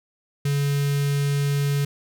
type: tone with notch filter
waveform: square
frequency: 142.1 Hz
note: C#3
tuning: 43 cents sharp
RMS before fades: -22 dBFS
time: 0.45-1.85 s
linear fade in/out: 5 ms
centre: 810 Hz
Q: 0.61
effects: 10-bit